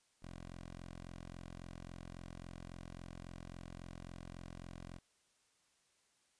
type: tone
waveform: 10% pulse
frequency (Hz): 43.65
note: F1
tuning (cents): 0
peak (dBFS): -40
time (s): 0.22-4.99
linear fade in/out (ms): 10
effects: white hiss -75 dBFS RMS until 6.39 s + resampled to 22050 Hz